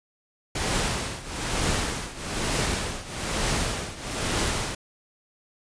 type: noise with tremolo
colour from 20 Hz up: pink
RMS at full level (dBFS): -24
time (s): 0.55-4.75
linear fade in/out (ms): 5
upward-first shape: triangle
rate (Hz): 1.1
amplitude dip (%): 85
effects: resampled to 22050 Hz